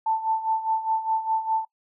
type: tone with tremolo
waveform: sine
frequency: 886 Hz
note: A5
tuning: 12 cents sharp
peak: -19 dBFS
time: 0.06-1.65 s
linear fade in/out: 5 ms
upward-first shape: sine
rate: 4.9 Hz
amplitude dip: 75%
effects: noise-tail reverb RT60 0.1 s tail -21 dB re dry